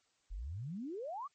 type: exponential sweep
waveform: sine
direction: up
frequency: 39.47 to 1221 Hz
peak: -39 dBFS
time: 0.3-1.28 s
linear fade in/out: 20 ms
effects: white hiss -75 dBFS RMS until 1.34 s + MP3 32 kbps